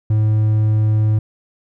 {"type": "tone", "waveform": "triangle", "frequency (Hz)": 107.8, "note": "A2", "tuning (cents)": -35, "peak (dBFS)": -10, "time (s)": [0.1, 1.19], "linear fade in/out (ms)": 5, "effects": []}